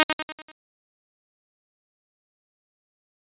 5% pulse tone with echo, 311.1 Hz, D#4, in tune, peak -3 dBFS, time 0-0.03 s, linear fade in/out 0 ms, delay 97 ms, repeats 5, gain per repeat -6 dB, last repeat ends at 0.515 s, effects resampled to 8000 Hz

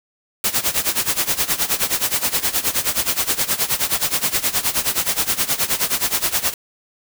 white noise with tremolo, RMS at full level -17 dBFS, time 0.44-6.54 s, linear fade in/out 2 ms, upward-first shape sine, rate 9.5 Hz, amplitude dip 85%, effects none

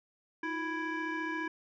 sine tone with frequency modulation, 987.8 Hz, B5, in tune, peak -31 dBFS, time 0.43-1.48 s, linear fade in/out 5 ms, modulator 670 Hz, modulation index 1.6, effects tanh soft clip ceiling -30 dBFS

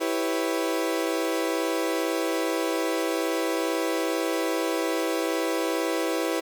35% pulse chord, C# half-diminished seventh, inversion first, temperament equal, 329.6 / 392 / 493.9 / 554.4 Hz, E4 / G4 / B4 / C#5, 0 / 0 / 0 / 0 cents, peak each -26 / -30 / -28 / -31 dBFS, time 0-6.41 s, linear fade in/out 20 ms, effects none

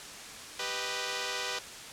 5% pulse chord, G augmented, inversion none, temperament equal, 392 / 493.9 / 622.3 Hz, G4 / B4 / D#5, 0 / 0 / 0 cents, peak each -27 / -23 / -28 dBFS, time 0.59-1.59 s, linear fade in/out 5 ms, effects white hiss -44 dBFS RMS until 1.92 s + low-pass 8000 Hz 12 dB/octave

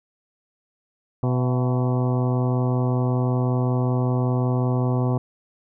harmonic tone with a mistuned harmonic, 125.3 Hz, B2, 25 cents sharp, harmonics 1 / 2 / 3 / 4 / 5 / 6 / 7 / 8 / 9, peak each -20 / -26 / -30 / -32 / -34 / -36 / -37 / -38 / -39 dBFS, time 1.23-5.18 s, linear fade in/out 2 ms, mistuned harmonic 5, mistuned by +66 cents, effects none

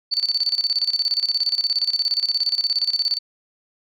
sine tone with tremolo, 4500 Hz, C#8, 25 cents sharp, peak -16 dBFS, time 0.11-3.19 s, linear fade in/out 20 ms, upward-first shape square, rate 17 Hz, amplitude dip 80%, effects none

